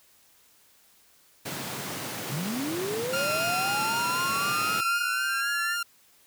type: high-pass noise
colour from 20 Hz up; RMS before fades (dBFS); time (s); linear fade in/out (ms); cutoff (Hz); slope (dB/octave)
pink; -35; 1.45-4.81; 10; 110; 48
type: linear sweep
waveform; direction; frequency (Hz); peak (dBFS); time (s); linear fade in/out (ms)
sine; up; 111.6 to 1798; -29; 2.28-5.77; 50
type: tone with vibrato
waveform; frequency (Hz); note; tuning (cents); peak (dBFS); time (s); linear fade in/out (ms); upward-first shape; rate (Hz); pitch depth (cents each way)
sawtooth; 1388; F6; -11; -24; 3.13-5.83; 5; triangle; 3.9; 25
type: tone with tremolo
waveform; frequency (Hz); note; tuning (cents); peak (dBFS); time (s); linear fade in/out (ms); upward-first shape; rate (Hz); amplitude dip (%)
35% pulse; 2508; D#7; +13; -32; 3.16-5.41; 2; sine; 0.79; 65
effects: white hiss -60 dBFS RMS until 6.26 s